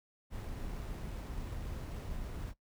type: noise with sample-and-hold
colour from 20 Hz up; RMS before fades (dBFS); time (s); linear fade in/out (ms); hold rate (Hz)
brown; -41; 0.3-2.54; 50; 11025
effects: noise-tail reverb RT60 0.1 s tail -18 dB re dry